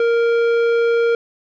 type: tone with tanh clipping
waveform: sine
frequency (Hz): 466.2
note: A#4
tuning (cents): 0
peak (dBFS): -15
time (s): 0-1.15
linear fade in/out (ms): 2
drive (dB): 12
effects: none